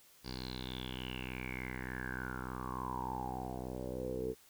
10% pulse tone with low-pass filter sweep, 63.4 Hz, B1, 46 cents sharp, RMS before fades -41 dBFS, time 0.23-4.35 s, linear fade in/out 50 ms, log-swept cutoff 4800 to 430 Hz, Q 9.9, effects white hiss -63 dBFS RMS until 4.49 s

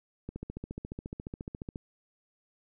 click train, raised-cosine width 3 ms, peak -25 dBFS, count 22, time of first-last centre 0.29-1.759 s, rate 14.3 Hz, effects none

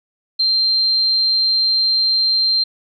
sine tone, 4157 Hz, C8, 12 cents flat, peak -13 dBFS, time 0.39-2.64 s, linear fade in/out 10 ms, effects none

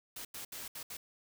white noise bursts at uneven times, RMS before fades -44 dBFS, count 5, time 0.16-0.25 / 0.34-0.45 / 0.52-0.68 / 0.75-0.83 / 0.9-0.97 s, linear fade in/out 5 ms, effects none

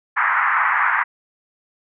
pink band-pass noise, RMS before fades -18 dBFS, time 0.16-1.04 s, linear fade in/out 20 ms, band 920 to 2000 Hz, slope 48 dB/octave, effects none

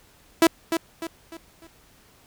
sawtooth tone with echo, 329.6 Hz, E4, in tune, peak -9 dBFS, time 0.42-0.47 s, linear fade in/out 2 ms, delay 300 ms, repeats 4, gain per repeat -8 dB, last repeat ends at 1.67 s, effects pink hiss -56 dBFS RMS until 2.26 s

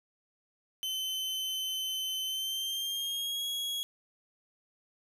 40% pulse tone with pitch glide, 3061 to 3319 Hz, G7 to G#7, -42 to -2 cents, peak -31 dBFS, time 0.83-3.83 s, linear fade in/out 0 ms, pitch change +140 cents, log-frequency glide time 2.26-3.46 s, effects none

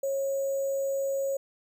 sine tone with sample-and-hold, 547 Hz, C#5, 23 cents flat, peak -26 dBFS, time 0.03-1.37 s, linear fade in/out 5 ms, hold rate 7350 Hz, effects none

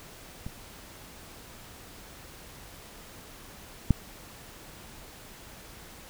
clicks, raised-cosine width 5 ms, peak -24 / -7 dBFS, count 2, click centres 0.465 / 3.907 s, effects pink hiss -48 dBFS RMS until 6.09 s

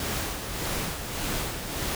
pink noise with tremolo, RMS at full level -29 dBFS, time 0-1.95 s, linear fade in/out 2 ms, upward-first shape sine, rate 1.7 Hz, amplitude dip 50%, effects none

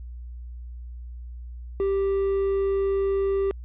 triangle tone with quantisation, 392 Hz, G4, in tune, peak -19 dBFS, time 1.8-3.51 s, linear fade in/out 0 ms, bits 8, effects added 60 Hz sine -35 dBFS peak until 3.64 s + resampled to 8000 Hz

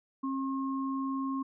sine tone pair together, 268.9 / 1075.6 Hz, C4 / C6, +47 / +47 cents, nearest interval 2 octaves, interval 2400 cents, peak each -31 / -37 dBFS, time 0.23-1.43 s, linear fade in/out 10 ms, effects none

